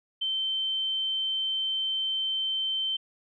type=tone; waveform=sine; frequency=3100 Hz; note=G7; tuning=20 cents flat; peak=-26 dBFS; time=0.21-2.97 s; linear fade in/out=10 ms; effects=none